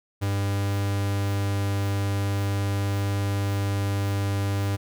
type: tone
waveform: 45% pulse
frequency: 99.8 Hz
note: G2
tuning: 32 cents sharp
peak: -23 dBFS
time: 0.21-4.77 s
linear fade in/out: 20 ms
effects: none